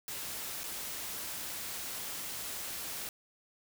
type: noise with dropouts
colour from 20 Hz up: white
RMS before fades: -40 dBFS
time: 0.08-3.09 s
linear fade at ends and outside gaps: 1 ms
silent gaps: 0.634-0.639 s
effects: none